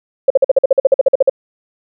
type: tone bursts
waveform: sine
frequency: 539 Hz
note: C#5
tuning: 49 cents flat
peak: -4 dBFS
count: 15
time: 0.28-1.297 s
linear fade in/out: 5 ms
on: 23 ms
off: 48 ms
effects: none